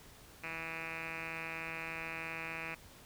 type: tone with low-pass filter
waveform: 5% pulse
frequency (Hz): 163.2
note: E3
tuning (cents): -17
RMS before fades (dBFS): -42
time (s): 0.43-2.75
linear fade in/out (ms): 10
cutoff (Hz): 2500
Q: 8.6
effects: pink hiss -57 dBFS RMS until 3.05 s